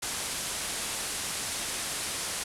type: low-pass noise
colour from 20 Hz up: white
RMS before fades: -34 dBFS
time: 0.02-2.44 s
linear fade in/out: 10 ms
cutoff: 11000 Hz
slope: 48 dB/octave
effects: none